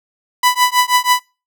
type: tone with tremolo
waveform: sawtooth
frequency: 993 Hz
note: B5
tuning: 9 cents sharp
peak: -4 dBFS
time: 0.43-1.2 s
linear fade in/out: 5 ms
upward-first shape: triangle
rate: 6.2 Hz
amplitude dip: 100%
effects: noise-tail reverb RT60 0.3 s tail -25 dB re dry